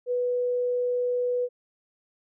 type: tone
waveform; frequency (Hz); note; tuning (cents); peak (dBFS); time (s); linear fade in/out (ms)
sine; 492.5; B4; -5; -23; 0.06-1.49; 50
effects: none